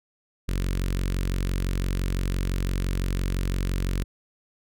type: tone with notch filter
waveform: sawtooth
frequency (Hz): 45.89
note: F#1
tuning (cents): -14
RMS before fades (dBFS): -26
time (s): 0.48-4.04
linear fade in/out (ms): 10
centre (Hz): 780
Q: 0.76
effects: none